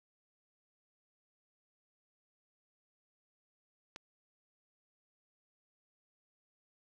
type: click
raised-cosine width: 0.2 ms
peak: -27 dBFS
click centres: 3.961 s
effects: none